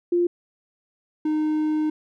sine / triangle tone pair in turn, 349.2 / 307.7 Hz, F4 / D#4, 0 / -19 cents, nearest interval major second, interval 219 cents, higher first, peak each -17 / -18 dBFS, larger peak first, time 0.12-0.27 / 1.25-1.9 s, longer second, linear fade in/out 5 ms, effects none

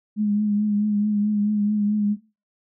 sine tone with vibrato, 208.5 Hz, G#3, 7 cents sharp, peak -18 dBFS, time 0.16-2.17 s, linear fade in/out 50 ms, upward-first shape triangle, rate 4.6 Hz, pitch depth 38 cents each way, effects noise-tail reverb RT60 0.3 s tail -17 dB re dry

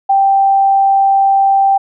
sine tone, 784 Hz, G5, in tune, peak -7 dBFS, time 0.09-1.78 s, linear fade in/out 10 ms, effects none

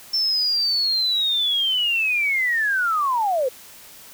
sine linear sweep, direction down, 5380 to 484 Hz, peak -18 dBFS, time 0.13-3.49 s, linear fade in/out 10 ms, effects white hiss -44 dBFS RMS until 4.13 s

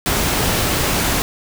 pink noise, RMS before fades -18 dBFS, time 0.06-1.22 s, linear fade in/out 0 ms, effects none

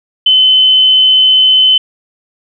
sine tone, 3045 Hz, F#7, 49 cents sharp, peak -4 dBFS, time 0.26-1.78 s, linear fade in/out 5 ms, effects none

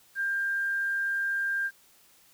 sine tone with quantisation, 1594 Hz, G6, 28 cents sharp, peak -26 dBFS, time 0.15-1.71 s, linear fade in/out 50 ms, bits 9, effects white hiss -60 dBFS RMS until 2.33 s

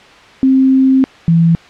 sine tone pair in turn, 264.3 / 166.5 Hz, C4 / E3, +18 / +18 cents, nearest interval minor sixth, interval 800 cents, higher first, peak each -6 dBFS, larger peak neither, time 0.43-1.04 / 1.28-1.55 s, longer first, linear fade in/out 0 ms, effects white hiss -39 dBFS RMS until 1.69 s + low-pass 3000 Hz 12 dB/octave

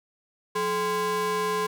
square ring-modulated tone, 303.7 Hz, D#4, 42 cents flat, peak -22 dBFS, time 0.55-1.67 s, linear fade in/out 10 ms, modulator 732 Hz, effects none

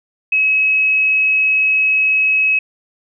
sine tone, 2563 Hz, E7, 49 cents flat, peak -11 dBFS, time 0.32-2.59 s, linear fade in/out 5 ms, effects none

